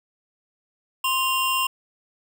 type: tone pair together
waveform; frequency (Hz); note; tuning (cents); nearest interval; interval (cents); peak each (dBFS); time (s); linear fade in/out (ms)
square; 1046.6 / 2794; C6 / F7; 0 / 0; octave + perfect fourth; 1700; -24; 1.04-1.67; 5
effects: none